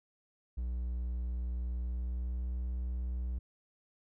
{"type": "tone with pitch glide", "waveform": "triangle", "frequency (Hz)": [60.7, 61.65], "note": ["B1", "B1"], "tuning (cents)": [-29, -2], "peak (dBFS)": -31, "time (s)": [0.57, 3.39], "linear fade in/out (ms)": 10, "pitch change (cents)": 27, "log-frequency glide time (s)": [1.84, 2.51], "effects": []}